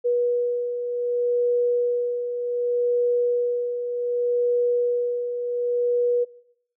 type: beating tone pair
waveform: sine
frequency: 484.2 / 484.86 Hz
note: B4 / B4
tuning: -34 / -32 cents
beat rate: 0.66 Hz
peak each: -29 / -21 dBFS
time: 0.04-6.25 s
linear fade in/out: 20 ms
effects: noise-tail reverb RT60 0.7 s tail -20 dB re dry

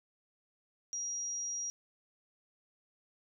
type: tone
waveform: sine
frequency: 5720 Hz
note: F8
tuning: 41 cents sharp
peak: -35 dBFS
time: 0.93-1.7 s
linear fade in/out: 0 ms
effects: none

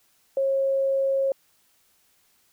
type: tone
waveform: sine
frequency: 542 Hz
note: C#5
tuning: 39 cents flat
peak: -20 dBFS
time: 0.37-1.32 s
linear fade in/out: 2 ms
effects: white hiss -64 dBFS RMS until 2.52 s

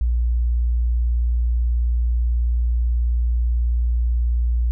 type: tone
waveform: sine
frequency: 59.2 Hz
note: A#1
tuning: 27 cents sharp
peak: -16 dBFS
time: 0.01-4.71 s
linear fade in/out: 0 ms
effects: none

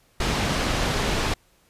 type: low-pass noise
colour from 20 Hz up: pink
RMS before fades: -24 dBFS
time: 0.2-1.34 s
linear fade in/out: 5 ms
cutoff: 5500 Hz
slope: 12 dB/octave
effects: pink hiss -61 dBFS RMS until 1.69 s + resampled to 32000 Hz

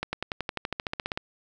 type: accelerating click train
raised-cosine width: 0.3 ms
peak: -13 dBFS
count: 16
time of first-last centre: 0.03-1.175 s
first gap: 100 ms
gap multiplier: 0.96
effects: none

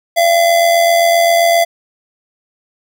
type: tone with amplitude modulation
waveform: square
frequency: 679 Hz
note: F5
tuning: 49 cents flat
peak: -7 dBFS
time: 0.16-1.65 s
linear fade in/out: 20 ms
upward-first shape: sine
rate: 87.6 Hz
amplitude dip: 45%
effects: none

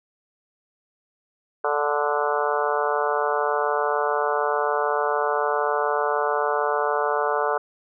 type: harmonic tone with a mistuned harmonic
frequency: 146.83 Hz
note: D3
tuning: in tune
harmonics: 3 / 4 / 5 / 6 / 7 / 8 / 9 / 10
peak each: -26 / -27 / -28 / -29 / -29 / -30 / -31 / -31 dBFS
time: 1.64-7.58 s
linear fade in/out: 5 ms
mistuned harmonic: 9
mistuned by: -21 cents
effects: none

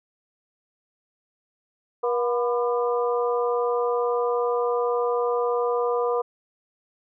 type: harmonic tone with a mistuned harmonic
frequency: 240.4 Hz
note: B3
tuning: 46 cents flat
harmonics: 2 / 3 / 4 / 5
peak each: -22 / -31 / -30 / -31 dBFS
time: 2.03-6.22 s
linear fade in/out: 10 ms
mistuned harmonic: 4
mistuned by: +67 cents
effects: none

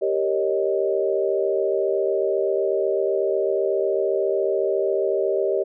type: chord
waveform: sine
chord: Eb dominant seventh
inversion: first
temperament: equal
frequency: 392 / 466.2 / 554.4 / 622.3 Hz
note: G4 / Bb4 / Db5 / Eb5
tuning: 0 / 0 / 0 / 0 cents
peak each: -22 / -27 / -26 / -25 dBFS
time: 0.01-5.64 s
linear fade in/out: 20 ms
effects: none

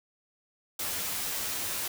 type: noise with comb filter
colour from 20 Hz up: white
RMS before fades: -33 dBFS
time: 0.79-1.88 s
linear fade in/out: 5 ms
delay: 11 ms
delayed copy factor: +0.65
effects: none

